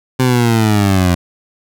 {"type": "linear sweep", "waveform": "20% pulse", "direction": "down", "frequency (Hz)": [130.1, 86.3], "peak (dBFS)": -5, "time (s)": [0.19, 1.15], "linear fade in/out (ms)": 10, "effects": []}